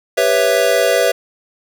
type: chord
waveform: square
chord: C# half-diminished seventh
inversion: second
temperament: equal with one note detuned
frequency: 396.6 / 493.9 / 554.4 / 659.3 Hz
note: G4 / B4 / C#5 / E5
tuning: +20 / 0 / 0 / 0 cents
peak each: -22 / -17 / -18 / -17 dBFS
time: 0.17-1.12 s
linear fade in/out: 10 ms
effects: none